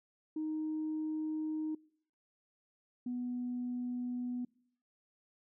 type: tone pair in turn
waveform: sine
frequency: 311.1 / 246.4 Hz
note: D#4 / B3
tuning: 0 / -4 cents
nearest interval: major third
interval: 404 cents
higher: first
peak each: -33 / -34 dBFS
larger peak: first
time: 0.36-1.75 / 3.06-4.45 s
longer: neither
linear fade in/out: 5 ms
effects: noise-tail reverb RT60 0.7 s tail -26 dB re dry + tanh soft clip ceiling -30 dBFS